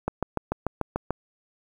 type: click train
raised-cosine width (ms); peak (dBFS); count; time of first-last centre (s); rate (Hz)
1; -11; 8; 0.08-1.106; 6.82
effects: 8-bit